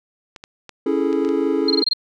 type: clicks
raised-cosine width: 0.2 ms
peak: -19 dBFS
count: 6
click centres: 0.362 / 0.439 / 0.693 / 1.129 / 1.249 / 1.29 s
type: chord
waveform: triangle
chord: A major seventh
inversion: first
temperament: equal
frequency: 277.2 / 329.6 / 415.3 / 440 Hz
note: C#4 / E4 / G#4 / A4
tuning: 0 / 0 / 0 / 0 cents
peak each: -20 / -20 / -20 / -23 dBFS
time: 0.86-1.83 s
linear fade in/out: 5 ms
type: tone bursts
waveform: sine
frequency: 4206 Hz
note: C8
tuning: 8 cents sharp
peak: -15 dBFS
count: 6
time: 1.68-1.934 s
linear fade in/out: 5 ms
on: 24 ms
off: 22 ms
effects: none